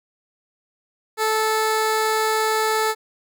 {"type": "tone", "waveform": "15% pulse", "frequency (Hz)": 437.1, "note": "A4", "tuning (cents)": -11, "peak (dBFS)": -12, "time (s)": [1.17, 2.95], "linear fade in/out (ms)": 50, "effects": []}